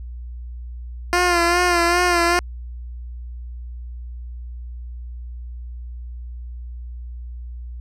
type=tone with vibrato; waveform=10% pulse; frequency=349.2 Hz; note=F4; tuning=in tune; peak=-7 dBFS; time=1.13-2.39 s; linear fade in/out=0 ms; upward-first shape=sine; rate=2.5 Hz; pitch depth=45 cents each way; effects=added 60 Hz sine -30 dBFS peak until 7.8 s + low-pass 9000 Hz 12 dB/octave